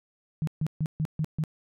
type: tone bursts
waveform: sine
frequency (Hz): 155.56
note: D#3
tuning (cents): 0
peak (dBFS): -24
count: 6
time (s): 0.42-1.438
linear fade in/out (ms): 0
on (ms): 53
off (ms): 140
effects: none